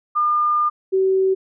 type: tone pair in turn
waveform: sine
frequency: 1207 / 381 Hz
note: D6 / G4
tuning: +47 / -49 cents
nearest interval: octave + minor sixth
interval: 1996 cents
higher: first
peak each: -15 / -14 dBFS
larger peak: second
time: 0.15-0.7 / 0.92-1.35 s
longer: first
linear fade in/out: 20 ms
effects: none